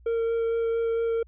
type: tone with vibrato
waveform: triangle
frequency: 459 Hz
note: A#4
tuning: 27 cents flat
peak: -21 dBFS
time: 0.06-1.23 s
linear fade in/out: 5 ms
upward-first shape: sine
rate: 4.4 Hz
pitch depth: 9 cents each way
effects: added 60 Hz sine -50 dBFS peak until 1.27 s + resampled to 8000 Hz